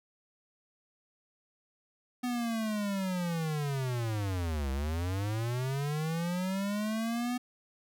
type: linear two-way sweep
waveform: square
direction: down then up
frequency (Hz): 249.9 to 65.41 to 249.9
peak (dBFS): -31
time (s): 2.23-7.38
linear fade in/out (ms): 10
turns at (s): 4.71
effects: none